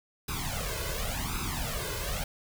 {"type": "noise with flanger", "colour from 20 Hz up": "pink", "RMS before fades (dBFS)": -33, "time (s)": [0.28, 2.24], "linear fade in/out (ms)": 5, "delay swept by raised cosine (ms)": [0.79, 1.99], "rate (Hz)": 0.91, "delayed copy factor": 0.9, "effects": []}